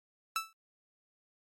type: tone with exponential decay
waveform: sawtooth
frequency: 1318.5 Hz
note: E6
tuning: in tune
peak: -23 dBFS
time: 0.36-0.53 s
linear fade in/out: 1 ms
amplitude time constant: 36 ms
effects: MP3 64 kbps